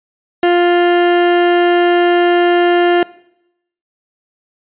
30% pulse tone, 350 Hz, F4, 4 cents sharp, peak -6 dBFS, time 0.43-3.03 s, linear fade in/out 2 ms, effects noise-tail reverb RT60 0.8 s tail -21 dB re dry + resampled to 8000 Hz

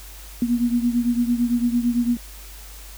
sine beating tone pair, 237.5 / 246.4 Hz, A#3 / B3, +33 / -4 cents, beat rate 8.9 Hz, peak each -19 / -23 dBFS, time 0.42-2.17 s, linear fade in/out 2 ms, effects added 50 Hz sine -39 dBFS peak until 2.97 s + white hiss -43 dBFS RMS until 2.97 s

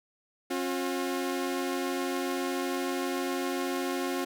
sawtooth tone pair together, 270 / 357.7 Hz, C#4 / F4, -45 / +41 cents, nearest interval perfect fourth, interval 486 cents, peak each -28 dBFS, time 0.5-4.25 s, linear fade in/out 10 ms, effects none

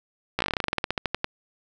slowing click train, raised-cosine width 0.3 ms, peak -8 dBFS, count 20, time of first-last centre 0.39-1.244 s, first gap 15 ms, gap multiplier 1.11, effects none

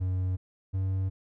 triangle tone pair in turn, 92.5 / 95.1 Hz, F#2 / F#2, 0 / +48 cents, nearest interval unison, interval 48 cents, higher second, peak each -24 dBFS, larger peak neither, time 0-0.37 / 0.73-1.1 s, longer neither, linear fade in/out 20 ms, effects none

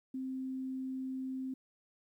sine tone, 261.6 Hz, C4, in tune, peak -36 dBFS, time 0.14-1.54 s, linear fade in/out 5 ms, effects 12-bit

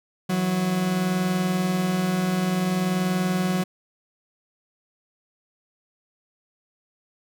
40% pulse tone pair together, 163.3 / 183.83 Hz, E3 / F#3, -16 / -11 cents, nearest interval major second, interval 205 cents, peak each -29 / -21 dBFS, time 0.29-3.64 s, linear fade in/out 10 ms, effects none

